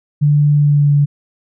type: tone with pitch glide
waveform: sine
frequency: 146.83 to 144.31 Hz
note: D3 to D3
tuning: 0 to -30 cents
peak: -8 dBFS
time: 0.21-1.06 s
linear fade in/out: 20 ms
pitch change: -30 cents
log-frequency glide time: 0.54-0.93 s
effects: none